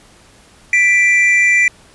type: tone pair together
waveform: triangle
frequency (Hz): 1975.5 / 2355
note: B6 / D7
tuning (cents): 0 / +4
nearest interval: minor third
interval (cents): 304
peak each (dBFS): -10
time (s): 0.73-1.68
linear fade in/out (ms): 2
effects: pink hiss -46 dBFS RMS until 1.94 s + resampled to 24000 Hz